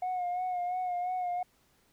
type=tone with vibrato; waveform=sine; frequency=723 Hz; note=F#5; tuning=40 cents flat; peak=-28 dBFS; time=0.02-1.43 s; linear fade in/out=5 ms; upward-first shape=sine; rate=2.9 Hz; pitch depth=38 cents each way; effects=tanh soft clip ceiling -28 dBFS + pink hiss -68 dBFS RMS until 1.92 s